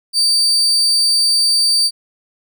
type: tone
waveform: 35% pulse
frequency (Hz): 4630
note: D8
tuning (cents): -25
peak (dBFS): -10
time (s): 0.13-1.91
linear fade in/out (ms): 50
effects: none